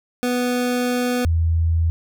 25% pulse / sine tone pair in turn, 246.9 / 82.39 Hz, B3 / E2, 0 / 0 cents, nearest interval octave + perfect fifth, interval 1900 cents, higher first, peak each -15 dBFS, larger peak neither, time 0.23-1.25 / 1.25-1.9 s, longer first, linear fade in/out 0 ms, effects none

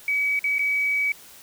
sine tone with dropouts, 2275 Hz, C#7, 44 cents sharp, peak -20 dBFS, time 0.08-1.12 s, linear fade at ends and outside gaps 2 ms, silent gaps 0.392-0.441 / 0.584-0.592 s, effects white hiss -47 dBFS RMS until 1.42 s

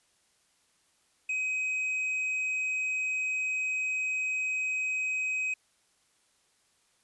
sine tone with tanh clipping, 2526 Hz, D#7, 26 cents sharp, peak -29 dBFS, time 1.29-5.54 s, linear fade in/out 5 ms, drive 4 dB, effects white hiss -69 dBFS RMS until 7.03 s + resampled to 24000 Hz

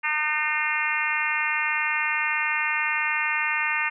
harmonic tone, 303.6 Hz, D#4, 42 cents flat, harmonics 3 / 4 / 5 / 6 / 7 / 8 / 9, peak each -32 / -32 / -32 / -28 / -28 / -30 / -31 dBFS, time 0.03-3.9 s, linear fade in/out 20 ms, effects none

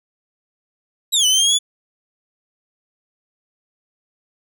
25% pulse linear two-way sweep, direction down then up, 3951 to 2960 to 3463 Hz, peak -9 dBFS, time 1.12-1.59 s, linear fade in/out 20 ms, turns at 1.26 s, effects none

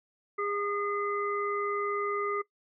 harmonic tone, 407.9 Hz, G#4, 31 cents flat, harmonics 1 / 3 / 5, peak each -32 / -32 / -38 dBFS, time 0.38-2.42 s, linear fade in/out 10 ms, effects noise-tail reverb RT60 0.1 s tail -18 dB re dry

